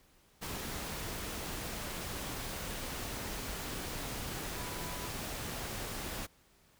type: tone in noise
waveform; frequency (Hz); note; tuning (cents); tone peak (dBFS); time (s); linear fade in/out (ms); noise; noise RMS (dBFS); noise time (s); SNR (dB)
sine; 987.8; B5; 0; -48; 4.55-5.08; 20; pink; -40; 0.41-6.27; -11
effects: pink hiss -66 dBFS RMS until 6.79 s